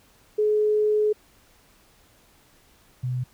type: tone pair in turn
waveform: sine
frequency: 424.3 / 125.89 Hz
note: G#4 / B2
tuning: +37 / +34 cents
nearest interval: octave + major sixth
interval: 2103 cents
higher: first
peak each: -18 / -24 dBFS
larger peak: first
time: 0.38-1.13 / 3.03-3.24 s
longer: first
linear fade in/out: 10 ms
effects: pink hiss -58 dBFS RMS until 3.33 s